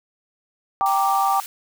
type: chord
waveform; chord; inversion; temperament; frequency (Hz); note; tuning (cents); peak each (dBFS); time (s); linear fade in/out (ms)
sine; G minor; none; equal; 784 / 932.3 / 1174.7; G5 / Bb5 / D6; 0 / 0 / 0; -19 / -25 / -21; 0.81-1.4; 0
type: high-pass noise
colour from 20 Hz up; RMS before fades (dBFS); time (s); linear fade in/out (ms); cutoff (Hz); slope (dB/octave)
white; -35; 0.86-1.46; 0; 1400; 12
effects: none